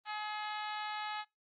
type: harmonic tone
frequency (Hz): 423.6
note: G#4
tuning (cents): +34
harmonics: 2 / 3 / 4 / 5 / 6 / 7 / 8 / 9 / 10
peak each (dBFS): -40 / -44 / -46 / -48 / -50 / -51 / -52 / -53 / -54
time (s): 0.05-1.25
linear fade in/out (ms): 50
effects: noise-tail reverb RT60 0.2 s tail -24 dB re dry + Opus 24 kbps